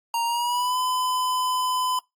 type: tone with pitch glide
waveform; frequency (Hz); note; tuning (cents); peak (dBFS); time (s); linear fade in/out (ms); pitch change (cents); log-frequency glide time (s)
square; 932.3 to 1010.8; A#5 to B5; 0 to +40; -23; 0.14-1.99; 2; +140; 0.25-0.78
effects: noise-tail reverb RT60 0.2 s tail -25 dB re dry + AAC 64 kbps